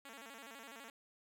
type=tone with vibrato; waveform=5% pulse; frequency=250.5 Hz; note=B3; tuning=25 cents sharp; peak=-39 dBFS; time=0.05-0.9 s; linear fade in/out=2 ms; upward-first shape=square; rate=12 Hz; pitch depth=180 cents each way; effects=none